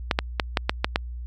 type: clicks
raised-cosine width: 0.3 ms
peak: -3 dBFS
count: 7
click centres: 0.112 / 0.189 / 0.398 / 0.572 / 0.695 / 0.845 / 0.959 s
effects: added 60 Hz sine -31 dBFS peak until 1.26 s + MP3 96 kbps